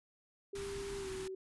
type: tone with pitch glide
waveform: sine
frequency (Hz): 397.2 to 379.5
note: G4 to F#4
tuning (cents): +23 to +44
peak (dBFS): -40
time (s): 0.53-1.35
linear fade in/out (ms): 5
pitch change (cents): -79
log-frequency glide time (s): 0.98-1.09
type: band-stop noise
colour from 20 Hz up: pink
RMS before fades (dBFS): -47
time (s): 0.55-1.28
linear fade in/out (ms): 5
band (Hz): 400 to 800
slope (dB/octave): 48
effects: resampled to 24000 Hz